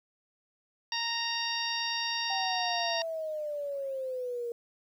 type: harmonic tone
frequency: 929 Hz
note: A#5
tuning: 6 cents flat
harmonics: 1 / 2 / 3 / 4 / 5 / 6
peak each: -37 / -37 / -37 / -37 / -37 / -37 dBFS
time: 0.92-3.02 s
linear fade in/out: 2 ms
type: exponential sweep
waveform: sine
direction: down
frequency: 784 to 467.8 Hz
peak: -32 dBFS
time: 2.3-4.52 s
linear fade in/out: 2 ms
effects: 10-bit